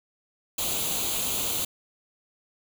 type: noise with comb filter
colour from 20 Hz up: white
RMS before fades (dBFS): -28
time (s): 0.58-1.65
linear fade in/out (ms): 5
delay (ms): 0.28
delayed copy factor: +0.7
effects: none